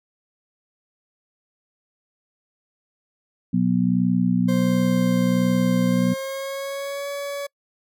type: harmonic tone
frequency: 61.4 Hz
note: B1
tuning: 9 cents flat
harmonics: 2 / 3 / 4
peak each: -27 / -19 / -21 dBFS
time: 3.53-6.14 s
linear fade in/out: 10 ms
type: tone with pitch glide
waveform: 40% pulse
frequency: 525 to 565.9 Hz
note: C5 to C#5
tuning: +6 to +36 cents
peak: -26 dBFS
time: 4.48-7.47 s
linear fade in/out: 10 ms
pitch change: +130 cents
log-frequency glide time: 5.87-7.09 s
effects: noise-tail reverb RT60 0.1 s tail -26 dB re dry